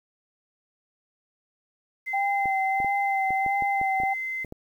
sine tone, 2065 Hz, C7, 23 cents flat, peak -28 dBFS, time 2.06-4.45 s, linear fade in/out 20 ms
sine tone with vibrato, 784 Hz, G5, in tune, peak -23 dBFS, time 2.13-4.14 s, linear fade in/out 10 ms, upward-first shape sine, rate 1.5 Hz, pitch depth 33 cents each way
clicks, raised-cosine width 2 ms, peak -24 dBFS, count 11, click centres 2.457 / 2.802 / 2.846 / 3.306 / 3.463 / 3.623 / 3.814 / 4.001 / 4.035 / 4.447 / 4.524 s
effects 9-bit

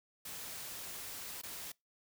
white noise with dropouts, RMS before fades -45 dBFS, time 0.25-1.72 s, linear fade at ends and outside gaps 5 ms, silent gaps 1.416-1.433 s, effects noise-tail reverb RT60 0.2 s tail -25 dB re dry

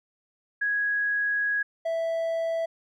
sine / triangle tone pair in turn, 1661.2 / 659.2 Hz, G#6 / E5, 0 / 0 cents, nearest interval octave + major third, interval 1600 cents, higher first, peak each -23 dBFS, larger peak neither, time 0.61-1.63 / 1.85-2.66 s, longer first, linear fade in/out 10 ms, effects none

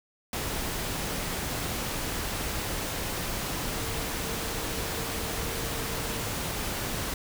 sine tone in noise, 455.5 Hz, A#4, 40 cents flat, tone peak -42 dBFS, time 3.66-6.2 s, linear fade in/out 2 ms, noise pink, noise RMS -32 dBFS, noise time 0.33-7.14 s, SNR -13 dB, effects none

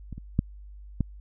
clicks, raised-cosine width 5 ms, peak -25 / -27 / -9 / -12 dBFS, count 4, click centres 0.127 / 0.18 / 0.391 / 1.007 s, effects added 50 Hz sine -42 dBFS peak until 1.2 s

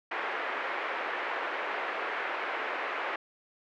white band-pass noise, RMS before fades -34 dBFS, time 0.11-3.16 s, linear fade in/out 5 ms, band 380 to 2100 Hz, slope 24 dB/octave, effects none

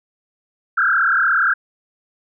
sine tone with frequency modulation, 1480 Hz, F#6, in tune, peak -13 dBFS, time 0.77-1.54 s, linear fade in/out 10 ms, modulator 36.9 Hz, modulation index 4.2, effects none

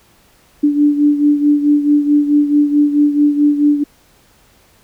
sine beating tone pair, 291.9 / 296.5 Hz, D4 / D4, -10 / +17 cents, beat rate 4.6 Hz, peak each -10 / -16 dBFS, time 0.63-3.84 s, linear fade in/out 10 ms, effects pink hiss -51 dBFS RMS until 4.83 s

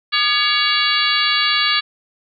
harmonic tone with a mistuned harmonic, 563 Hz, C#5, 27 cents sharp, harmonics 2 / 3 / 4 / 5 / 6 / 7 / 8, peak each -22 / -22 / -22 / -22 / -22 / -22 / -22 dBFS, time 0.12-1.81 s, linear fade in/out 20 ms, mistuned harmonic 2, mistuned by +130 cents, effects none

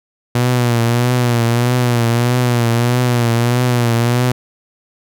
sawtooth tone with vibrato, 120.5 Hz, B2, 42 cents flat, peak -8 dBFS, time 0.35-4.32 s, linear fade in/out 5 ms, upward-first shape triangle, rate 1.6 Hz, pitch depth 70 cents each way, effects none

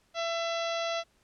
harmonic tone, 670 Hz, E5, 28 cents sharp, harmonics 1 / 2 / 3 / 4 / 5 / 6 / 7 / 8 / 9, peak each -31 / -37 / -41 / -41 / -40 / -43 / -47 / -49 / -47 dBFS, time 0.14-1.04 s, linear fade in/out 50 ms, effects pink hiss -68 dBFS RMS until 1.23 s + low-pass 10000 Hz 12 dB/octave

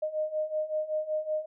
sine beating tone pair, 614 / 619.3 Hz, D#5 / D#5, -23 / -8 cents, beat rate 5.3 Hz, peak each -33 / -30 dBFS, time 0.02-1.46 s, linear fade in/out 10 ms, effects none

